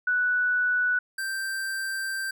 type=tone pair in turn; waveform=sine / square; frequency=1480 / 1568 Hz; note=F#6 / G6; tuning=0 / 0 cents; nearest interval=minor second; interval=100 cents; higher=second; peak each=-21 / -29 dBFS; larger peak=first; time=0.07-0.99 / 1.18-2.31 s; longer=second; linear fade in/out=5 ms; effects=none